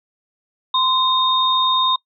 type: tone pair together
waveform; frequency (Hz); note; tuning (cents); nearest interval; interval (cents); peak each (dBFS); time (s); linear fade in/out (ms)
sine; 1033 / 3691; C6 / A#7; -22 / -18; octave + minor seventh; 2204; -17; 0.74-1.96; 5
effects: noise-tail reverb RT60 0.1 s tail -24 dB re dry